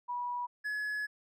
sine / triangle tone pair in turn, 974 / 1696.6 Hz, B5 / G#6, -24 / +36 cents, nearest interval minor seventh, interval 960 cents, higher second, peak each -33 / -31 dBFS, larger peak second, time 0.08-0.47 / 0.64-1.07 s, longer second, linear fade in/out 20 ms, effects none

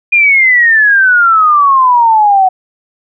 sine exponential sweep, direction down, 2447 to 740 Hz, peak -4 dBFS, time 0.12-2.49 s, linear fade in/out 10 ms, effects none

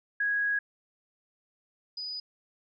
sine tone pair in turn, 1656 / 4962 Hz, G#6 / D#8, -5 / -6 cents, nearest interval octave + perfect fifth, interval 1899 cents, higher second, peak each -25 / -34 dBFS, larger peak first, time 0.2-0.59 / 1.97-2.2 s, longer first, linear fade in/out 5 ms, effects none

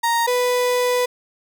35% pulse tone pair in turn, 932.3 / 494.8 Hz, A#5 / B4, 0 / +3 cents, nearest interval major seventh, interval 1097 cents, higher first, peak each -15 dBFS, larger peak neither, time 0.03-0.27 / 0.27-1.06 s, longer second, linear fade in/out 10 ms, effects none

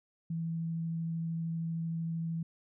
sine tone with vibrato, 164.81 Hz, E3, in tune, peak -32 dBFS, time 0.3-2.43 s, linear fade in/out 5 ms, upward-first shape triangle, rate 13 Hz, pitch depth 9 cents each way, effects none

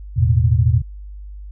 sine chord, E suspended fourth, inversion none, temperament equal, 82.41 / 110 / 123.47 Hz, E2 / A2 / B2, 0 / 0 / 0 cents, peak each -16 dBFS, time 0.16-0.82 s, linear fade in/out 20 ms, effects added 50 Hz sine -31 dBFS peak until 1.51 s

